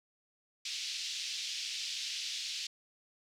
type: band-pass noise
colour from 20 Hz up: white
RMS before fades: -39 dBFS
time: 0.65-2.67 s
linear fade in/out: 5 ms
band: 2700 to 5400 Hz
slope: 24 dB/octave
effects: none